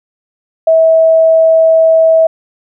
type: tone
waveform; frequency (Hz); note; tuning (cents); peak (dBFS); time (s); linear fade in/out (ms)
sine; 648; E5; -30; -4; 0.67-2.27; 5
effects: none